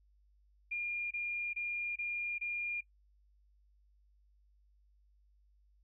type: tone bursts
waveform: sine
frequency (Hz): 2412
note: D7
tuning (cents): +46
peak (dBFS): -34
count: 5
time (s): 0.71-2.81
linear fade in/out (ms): 10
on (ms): 400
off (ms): 25
effects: noise-tail reverb RT60 0.1 s tail -20 dB re dry + added 50 Hz sine -65 dBFS peak until 5.83 s